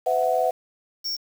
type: chord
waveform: sine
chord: B suspended fourth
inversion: none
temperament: equal with one note detuned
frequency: 506.6 / 659.3 / 740 Hz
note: B4 / E5 / F#5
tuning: +44 / 0 / 0 cents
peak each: -24 / -23 / -23 dBFS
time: 0.06-0.51 s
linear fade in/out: 10 ms
type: tone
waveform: square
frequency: 5480 Hz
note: F8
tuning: 34 cents flat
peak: -26 dBFS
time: 1.04-1.17 s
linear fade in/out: 20 ms
effects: 7-bit